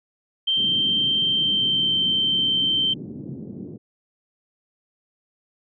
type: tone with pitch glide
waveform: sine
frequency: 3136 to 3116 Hz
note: G7 to G7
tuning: 0 to -11 cents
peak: -18 dBFS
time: 0.47-2.94 s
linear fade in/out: 10 ms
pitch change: -11 cents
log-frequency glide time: 1.28-1.91 s
type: band-pass noise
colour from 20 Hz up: pink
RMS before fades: -35 dBFS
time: 0.56-3.78 s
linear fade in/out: 20 ms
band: 140 to 320 Hz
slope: 24 dB/octave
effects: none